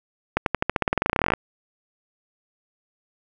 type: accelerating click train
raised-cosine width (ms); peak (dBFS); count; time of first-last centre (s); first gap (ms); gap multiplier
0.5; -4; 23; 0.37-1.336; 92; 0.92
effects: none